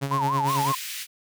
sawtooth tone with tremolo, 138.59 Hz, C#3, in tune, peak -20 dBFS, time 0.01-0.73 s, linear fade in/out 20 ms, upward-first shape sine, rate 9.1 Hz, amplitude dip 60%
sine tone with vibrato, 964 Hz, B5, 42 cents flat, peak -22 dBFS, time 0.11-0.75 s, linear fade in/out 5 ms, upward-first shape sine, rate 5.4 Hz, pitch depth 210 cents each way
pink high-pass noise, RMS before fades -34 dBFS, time 0.45-1.07 s, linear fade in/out 50 ms, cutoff 2000 Hz, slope 24 dB/octave
effects none

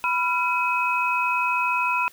sine tone cluster, 989 / 1373 / 2538 Hz, B5 / F6 / D#7, +2 / -30 / +34 cents, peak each -23 / -28 / -24 dBFS, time 0.04-2.08 s, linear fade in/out 0 ms, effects white hiss -52 dBFS RMS until 2.12 s

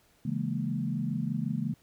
sine chord, A# half-diminished seventh, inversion first, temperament equal, 138.59 / 164.81 / 207.7 / 233.1 Hz, C#3 / E3 / G#3 / A#3, 0 / 0 / 0 / 0 cents, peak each -34 dBFS, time 0.25-1.74 s, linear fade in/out 5 ms, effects pink hiss -65 dBFS RMS until 1.82 s

